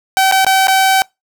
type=tone with dropouts; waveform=sawtooth; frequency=767 Hz; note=G5; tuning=38 cents flat; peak=-5 dBFS; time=0.17-1.02 s; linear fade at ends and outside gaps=0 ms; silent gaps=0.313-0.323 / 0.447-0.466 / 0.671-0.682 s; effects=noise-tail reverb RT60 0.2 s tail -25 dB re dry